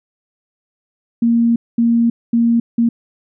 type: tone bursts at uneven times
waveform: sine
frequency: 233.1 Hz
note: A#3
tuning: in tune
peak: -10 dBFS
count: 4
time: 1.22-1.56 / 1.78-2.1 / 2.33-2.6 / 2.78-2.89 s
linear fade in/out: 5 ms
effects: none